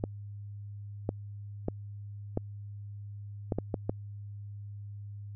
clicks, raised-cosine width 2 ms, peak -16 dBFS, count 8, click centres 0.039 / 1.091 / 1.684 / 2.374 / 3.522 / 3.586 / 3.742 / 3.895 s, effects added 102 Hz sine -40 dBFS peak until 5.35 s

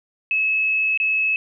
sine tone with dropouts, 2587 Hz, E7, 33 cents flat, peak -17 dBFS, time 0.31-1.36 s, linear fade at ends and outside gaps 1 ms, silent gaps 0.975-1 s, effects none

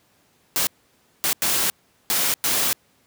white noise bursts at uneven times, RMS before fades -21 dBFS, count 5, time 0.56-0.67 / 1.24-1.33 / 1.42-1.7 / 2.1-2.34 / 2.44-2.73 s, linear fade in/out 0 ms, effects pink hiss -61 dBFS RMS until 3.06 s + high-pass 100 Hz 12 dB/octave

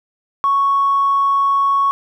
triangle tone with tanh clipping, 1108.7 Hz, C#6, in tune, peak -12 dBFS, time 0.44-1.91 s, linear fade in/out 0 ms, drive 4 dB, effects none

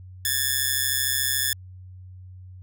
5% pulse ring-modulated tone, 1728 Hz, A6, 32 cents flat, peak -8 dBFS, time 0.25-1.53 s, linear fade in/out 0 ms, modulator 66.8 Hz, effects added 92 Hz sine -40 dBFS peak until 2.62 s

